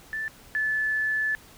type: tone pair in turn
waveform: sine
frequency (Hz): 1760 / 1736.8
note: A6 / A6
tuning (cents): 0 / -23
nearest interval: unison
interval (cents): 23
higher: first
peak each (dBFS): -28 / -23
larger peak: second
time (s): 0.13-0.28 / 0.55-1.35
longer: second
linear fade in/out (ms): 0
effects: pink hiss -51 dBFS RMS until 1.57 s